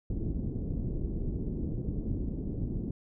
pink low-pass noise, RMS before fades -33 dBFS, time 0.1-2.91 s, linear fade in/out 2 ms, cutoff 350 Hz, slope 24 dB/octave, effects none

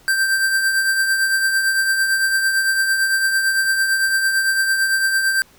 square tone with tremolo, 1568 Hz, G6, in tune, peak -14 dBFS, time 0.08-5.42 s, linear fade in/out 0 ms, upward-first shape triangle, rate 8.9 Hz, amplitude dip 50%, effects pink hiss -51 dBFS RMS until 5.58 s

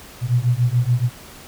sine beating tone pair, 118.7 / 125.7 Hz, A#2 / B2, +32 / +31 cents, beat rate 7 Hz, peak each -18 dBFS, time 0.21-1.1 s, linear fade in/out 50 ms, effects pink hiss -41 dBFS RMS until 1.47 s

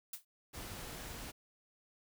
blue noise with exponential decay, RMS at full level -38 dBFS, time 0.13-0.25 s, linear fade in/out 5 ms, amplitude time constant 24 ms
pink noise, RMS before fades -46 dBFS, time 0.53-1.32 s, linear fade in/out 20 ms
effects none

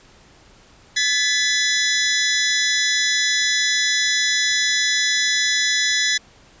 15% pulse tone pair together, 1715.6 / 1989 Hz, A6 / B6, -44 / +12 cents, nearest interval minor third, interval 256 cents, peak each -13 dBFS, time 0.96-6.18 s, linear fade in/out 10 ms, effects pink hiss -50 dBFS RMS until 6.6 s + resampled to 16000 Hz

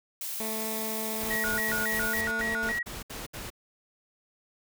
blue noise, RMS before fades -35 dBFS, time 0.21-2.21 s, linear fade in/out 2 ms
15% pulse tone with pitch glide, 220 to 224.2 Hz, A3 to A3, 0 to +33 cents, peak -27 dBFS, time 0.4-2.72 s, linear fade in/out 2 ms, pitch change +33 cents, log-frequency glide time 1.93-2.34 s
pink noise bursts, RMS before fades -39 dBFS, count 10, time 1.2-3.503 s, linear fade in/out 10 ms, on 170 ms, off 67 ms
sine tone with vibrato, 1661.2 Hz, G#6, in tune, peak -28 dBFS, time 1.3-2.83 s, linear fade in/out 10 ms, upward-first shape square, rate 3.6 Hz, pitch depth 240 cents each way
effects none

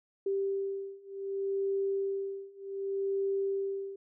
sine beating tone pair, 392 / 392.66 Hz, G4 / G4, 0 / +3 cents, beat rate 0.66 Hz, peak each -34 / -33 dBFS, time 0.26-3.96 s, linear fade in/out 5 ms, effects none

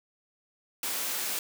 white high-pass noise, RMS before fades -32 dBFS, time 0.83-1.39 s, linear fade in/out 2 ms, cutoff 240 Hz, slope 12 dB/octave, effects none

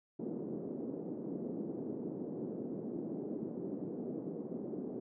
white band-pass noise, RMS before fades -41 dBFS, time 0.19-5 s, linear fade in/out 10 ms, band 180 to 390 Hz, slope 24 dB/octave, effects none

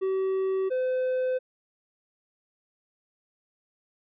triangle tone pair in turn, 381.6 / 511.6 Hz, G4 / C5, -47 / -39 cents, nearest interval perfect fourth, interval 508 cents, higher second, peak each -22 dBFS, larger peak neither, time 0.01-0.7 / 0.7-1.39 s, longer neither, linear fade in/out 20 ms, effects resampled to 8000 Hz

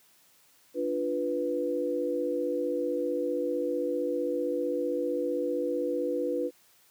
sine chord, B diminished, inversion first, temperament equal, 293.7 / 349.2 / 493.9 Hz, D4 / F4 / B4, 0 / 0 / 0 cents, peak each -33 / -33 / -29 dBFS, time 0.74-6.51 s, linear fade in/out 50 ms, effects white hiss -62 dBFS RMS until 6.9 s + high-pass 100 Hz 12 dB/octave

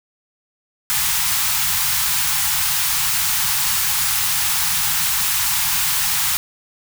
white band-stop noise, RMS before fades -19 dBFS, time 0.9-6.37 s, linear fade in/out 0 ms, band 180 to 770 Hz, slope 96 dB/octave, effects none

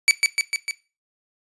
sawtooth tone with echo, 2293 Hz, D7, 42 cents flat, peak -8 dBFS, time 0.08-0.11 s, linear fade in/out 0 ms, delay 150 ms, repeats 4, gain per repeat -3 dB, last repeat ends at 0.71 s, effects noise-tail reverb RT60 0.3 s tail -17 dB re dry + resampled to 24000 Hz

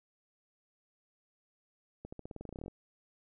accelerating click train, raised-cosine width 2 ms, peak -30 dBFS, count 16, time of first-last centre 2.05-2.681 s, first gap 75 ms, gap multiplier 0.91, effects none

